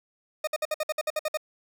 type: tone bursts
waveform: 40% pulse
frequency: 616 Hz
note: D#5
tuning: 17 cents flat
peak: -24 dBFS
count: 11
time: 0.44-1.373 s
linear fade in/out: 5 ms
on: 33 ms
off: 57 ms
effects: none